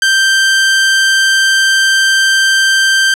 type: tone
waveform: sawtooth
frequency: 1568 Hz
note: G6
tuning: in tune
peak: -4 dBFS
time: 0.02-3.14 s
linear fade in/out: 2 ms
effects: low-pass 9000 Hz 12 dB/octave